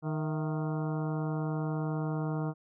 harmonic tone with a mistuned harmonic, 154.9 Hz, D#3, 7 cents flat, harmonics 1 / 2 / 3 / 4 / 5 / 6 / 7 / 8 / 9, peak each -31 / -37 / -41 / -43 / -45 / -47 / -48 / -49 / -50 dBFS, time 0.02-2.54 s, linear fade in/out 50 ms, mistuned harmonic 4, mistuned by +88 cents, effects none

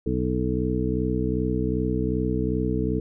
harmonic tone, 62.6 Hz, B1, 24 cents sharp, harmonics 1 / 2 / 3 / 4 / 5 / 7, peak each -29 / -29 / -29 / -29 / -29 / -29 dBFS, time 0.06-3 s, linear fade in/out 5 ms, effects none

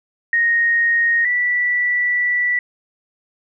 sine tone pair in turn, 1864.7 / 1961.4 Hz, A#6 / B6, 0 / -12 cents, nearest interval minor second, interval 88 cents, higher second, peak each -13 / -15 dBFS, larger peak first, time 0.33-1.25 / 1.25-2.59 s, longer second, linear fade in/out 2 ms, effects none

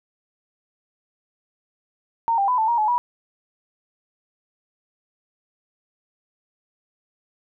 sine tone with pitch steps, 919 / 793 / 999 / 881 / 943 / 855 / 969 Hz, A#5 / G5 / B5 / A5 / A#5 / A5 / B5, -25 / +20 / +20 / +2 / +20 / -50 / -33 cents, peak -17 dBFS, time 2.28-2.98 s, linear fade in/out 0 ms, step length 100 ms, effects none

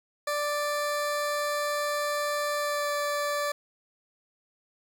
20% pulse tone with pitch glide, 587.3 to 582.6 Hz, D5 to D5, 0 to -14 cents, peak -22 dBFS, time 0.27-3.52 s, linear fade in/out 5 ms, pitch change -14 cents, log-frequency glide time 2.58-2.92 s, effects 10-bit

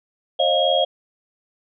sine tone cluster, 538 / 618 / 701 / 3275 Hz, C5 / D#5 / F5 / G#7, +48 / -12 / +6 / -25 cents, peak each -21 dBFS, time 0.39-0.85 s, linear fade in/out 10 ms, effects none

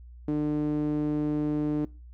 sawtooth tone with band-pass filter, 150 Hz, D3, 37 cents sharp, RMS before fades -27 dBFS, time 0.28-1.85 s, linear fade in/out 0 ms, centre 310 Hz, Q 3, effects noise-tail reverb RT60 0.3 s tail -22 dB re dry + added 60 Hz sine -44 dBFS peak until 2.13 s

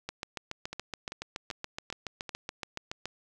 two click trains, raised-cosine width 0.2 ms, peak -18 / -21 dBFS, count 22 / 5, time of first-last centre 0.09-3.056 / 0.73-2.292 s, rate 7.08 / 2.56 Hz, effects none

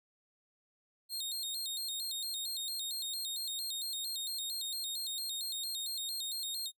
sawtooth tone with vibrato, 3955 Hz, B7, 2 cents sharp, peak -33 dBFS, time 1.09-6.72 s, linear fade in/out 50 ms, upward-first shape square, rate 4.4 Hz, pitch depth 110 cents each way, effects noise-tail reverb RT60 0.1 s tail -26 dB re dry

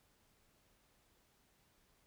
silence, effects pink hiss -73 dBFS RMS until 2.06 s

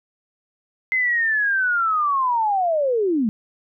sine linear sweep, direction down, 2073 to 203.4 Hz, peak -17 dBFS, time 0.92-3.29 s, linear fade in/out 0 ms, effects none

